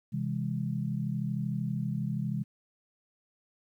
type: chord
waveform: sine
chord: C augmented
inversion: none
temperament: just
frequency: 130.81 / 163.52 / 204.4 Hz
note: C3 / E3 / G#3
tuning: 0 / -14 / -27 cents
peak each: -33 / -34 / -34 dBFS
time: 0.12-2.44 s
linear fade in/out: 20 ms
effects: 11-bit